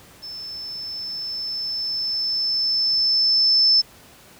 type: tone with level ramp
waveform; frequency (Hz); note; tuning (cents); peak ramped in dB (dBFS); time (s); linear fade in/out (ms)
sine; 5274; E8; 0; -32 to -12; 0.22-3.82; 20
effects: pink hiss -48 dBFS RMS until 4.39 s + high-pass 60 Hz 12 dB/octave